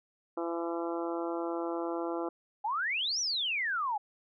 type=harmonic tone; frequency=168.8 Hz; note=E3; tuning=41 cents sharp; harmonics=2 / 3 / 4 / 5 / 6 / 7 / 8; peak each=-34 / -38 / -40 / -42 / -44 / -45 / -46 dBFS; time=0.37-2.29 s; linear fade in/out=5 ms
type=exponential two-way sweep; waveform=sine; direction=up then down; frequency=796 to 6030 to 796 Hz; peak=-29 dBFS; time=2.64-3.98 s; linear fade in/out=10 ms; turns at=3.2 s
effects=none